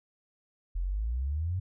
sine exponential sweep, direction up, 41.2 to 95.9 Hz, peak -28 dBFS, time 0.75-1.6 s, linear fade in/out 10 ms, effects none

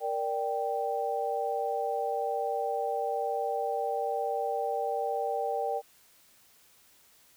sine chord, G minor, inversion first, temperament equal, 466.2 / 587.3 / 784 Hz, Bb4 / D5 / G5, 0 / 0 / 0 cents, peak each -33 / -34 / -31 dBFS, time 0-5.82 s, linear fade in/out 50 ms, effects white hiss -61 dBFS RMS until 7.36 s

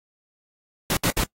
pink noise bursts, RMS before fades -22 dBFS, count 3, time 0.9-1.238 s, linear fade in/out 2 ms, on 70 ms, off 64 ms, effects noise-tail reverb RT60 0.1 s tail -23 dB re dry + AAC 48 kbps

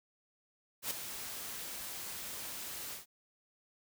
white noise with ADSR envelope, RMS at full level -34 dBFS, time 0.82-3.06 s, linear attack 89 ms, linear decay 3 ms, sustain -9 dB, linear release 130 ms, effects none

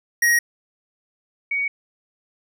square / sine tone pair in turn, 1888 / 2245 Hz, A#6 / C#7, +22 / +21 cents, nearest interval minor third, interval 299 cents, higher second, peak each -15 / -20 dBFS, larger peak first, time 0.22-0.39 / 1.51-1.68 s, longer neither, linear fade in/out 5 ms, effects none

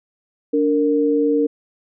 sine tone pair together, 290.5 / 461.2 Hz, D4 / A#4, -19 / -19 cents, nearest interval minor sixth, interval 800 cents, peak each -17 dBFS, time 0.53-1.47 s, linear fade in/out 10 ms, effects none

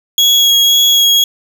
35% pulse tone with vibrato, 3322 Hz, G#7, in tune, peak -5 dBFS, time 0.18-1.24 s, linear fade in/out 2 ms, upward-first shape sine, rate 1.9 Hz, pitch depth 12 cents each way, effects none

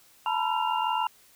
sine tone cluster, 878 / 960 / 1006 / 1356 / 2797 Hz, A5 / B5 / B5 / E6 / F7, -4 / -49 / +32 / +49 / +2 cents, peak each -28 / -29 / -33 / -34 / -35 dBFS, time 0.26-1.07 s, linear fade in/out 2 ms, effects white hiss -58 dBFS RMS until 1.35 s

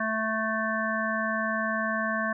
harmonic tone, 220 Hz, A3, in tune, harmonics 1 / 3 / 5 / 7 / 8, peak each -32 / -32 / -32 / -32 / -32 dBFS, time 0-2.33 s, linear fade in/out 5 ms, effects none

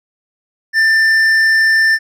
sine tone with hard clipping, 1783 Hz, A6, 22 cents sharp, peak -10 dBFS, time 0.73-1.99 s, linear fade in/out 50 ms, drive 6 dB, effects none

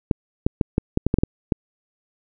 clicks, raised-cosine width 3 ms, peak -4 dBFS, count 10, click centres 0.112 / 0.465 / 0.612 / 0.781 / 0.974 / 1.066 / 1.141 / 1.186 / 1.235 / 1.522 s, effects none

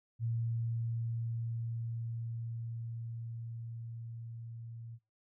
sine tone with level ramp, 115.5 Hz, A#2, 16 cents flat, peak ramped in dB -31 to -44 dBFS, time 0.19-4.99 s, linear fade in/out 50 ms, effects noise-tail reverb RT60 0.3 s tail -24 dB re dry

